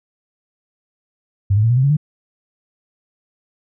sine tone with pitch steps, 99.1 / 106.21 / 113.84 / 122.01 / 130.76 / 140.15 / 150.21 Hz, G2 / G#2 / A#2 / B2 / C3 / C#3 / D3, +19 / +39 / -41 / -21 / -1 / +19 / +39 cents, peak -11 dBFS, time 1.5-1.969 s, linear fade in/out 10 ms, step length 67 ms, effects none

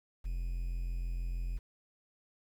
triangle tone with quantisation, 43.19 Hz, F1, 18 cents flat, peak -31 dBFS, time 0.24-1.59 s, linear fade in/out 20 ms, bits 10, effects none

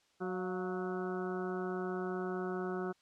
harmonic tone with a mistuned harmonic, 184.5 Hz, F#3, 5 cents flat, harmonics 1 / 2 / 3 / 4 / 5 / 6 / 7 / 8, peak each -40 / -37 / -51 / -45 / -53 / -50 / -47 / -48 dBFS, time 0.2-2.93 s, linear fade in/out 20 ms, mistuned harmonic 4, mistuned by -50 cents, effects white hiss -71 dBFS RMS until 3.01 s + low-pass 6000 Hz 12 dB/octave

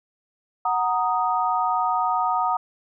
sine chord, D# minor, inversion first, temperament equal, 740 / 932.3 / 1244.5 Hz, F#5 / A#5 / D#6, 0 / 0 / 0 cents, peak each -24 dBFS, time 0.65-2.57 s, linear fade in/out 5 ms, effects none

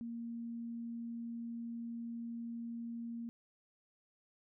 sine tone, 233.1 Hz, A#3, in tune, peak -40 dBFS, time 0.01-3.29 s, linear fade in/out 0 ms, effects none

